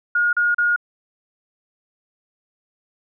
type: tone bursts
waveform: sine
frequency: 1432 Hz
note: F6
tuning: 43 cents sharp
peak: -15 dBFS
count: 3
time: 0.15-0.762 s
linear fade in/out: 5 ms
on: 180 ms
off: 36 ms
effects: none